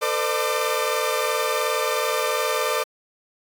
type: tone cluster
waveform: sawtooth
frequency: 449.3 / 512 / 603 / 1187 Hz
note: A4 / C5 / D5 / D6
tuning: +36 / -38 / +46 / +18 cents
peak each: -23 dBFS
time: 0.01-2.84 s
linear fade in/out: 20 ms
effects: AAC 64 kbps